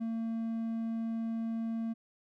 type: tone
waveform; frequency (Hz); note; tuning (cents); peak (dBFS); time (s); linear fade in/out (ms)
triangle; 226.8; A#3; -47; -30; 0-1.94; 20
effects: none